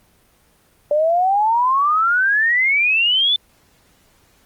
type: exponential sweep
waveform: sine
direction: up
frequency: 581 to 3544 Hz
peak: -13 dBFS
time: 0.91-3.36 s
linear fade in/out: 2 ms
effects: pink hiss -56 dBFS RMS until 4.45 s + Opus 24 kbps